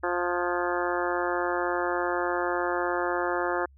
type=harmonic tone with a mistuned harmonic; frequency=176.5 Hz; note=F3; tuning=19 cents sharp; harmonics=2 / 3 / 4 / 5 / 6 / 7 / 8 / 9 / 10; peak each=-30 / -32 / -33 / -34 / -35 / -35 / -36 / -37 / -37 dBFS; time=0.03-3.66 s; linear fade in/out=10 ms; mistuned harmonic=10; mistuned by=-50 cents; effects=added 68 Hz sine -52 dBFS peak until 3.77 s